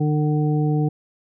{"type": "harmonic tone", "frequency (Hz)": 150.7, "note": "D3", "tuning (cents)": 45, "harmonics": [1, 2, 3, 5], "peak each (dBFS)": [-18, -24, -28, -32], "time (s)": [0, 0.89], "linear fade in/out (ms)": 10, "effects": []}